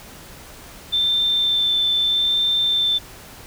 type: tone with vibrato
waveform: sine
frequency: 3555 Hz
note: A7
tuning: 17 cents sharp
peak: -16 dBFS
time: 0.92-2.99 s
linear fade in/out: 20 ms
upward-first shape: sine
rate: 0.79 Hz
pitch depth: 10 cents each way
effects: pink hiss -41 dBFS RMS until 3.46 s